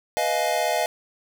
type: chord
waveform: square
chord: F half-diminished seventh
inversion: second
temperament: equal with one note detuned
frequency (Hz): 493.9 / 622.3 / 698.5 / 846.6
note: Cb5 / Eb5 / F5 / Ab5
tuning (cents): 0 / 0 / 0 / +33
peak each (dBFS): -31 / -26 / -26 / -29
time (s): 0.17-0.86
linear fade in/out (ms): 0
effects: none

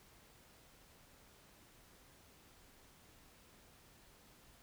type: silence
effects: pink hiss -64 dBFS RMS until 4.62 s

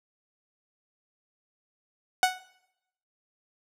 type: tone with exponential decay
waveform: sawtooth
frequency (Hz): 740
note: F#5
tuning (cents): 0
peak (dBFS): -12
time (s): 2.23-2.4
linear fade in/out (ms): 1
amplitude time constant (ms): 36
effects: noise-tail reverb RT60 0.8 s tail -19 dB re dry + low-pass 12000 Hz 12 dB/octave

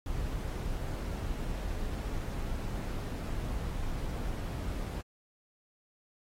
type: noise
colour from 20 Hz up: brown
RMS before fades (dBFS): -35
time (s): 0.06-5.01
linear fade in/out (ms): 2
effects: AAC 48 kbps

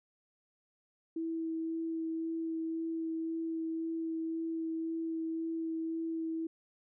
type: tone with vibrato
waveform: sine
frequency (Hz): 325.9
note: E4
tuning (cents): -20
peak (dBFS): -33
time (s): 1.16-6.47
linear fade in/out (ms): 5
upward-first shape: sine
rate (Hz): 1.9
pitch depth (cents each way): 10
effects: none

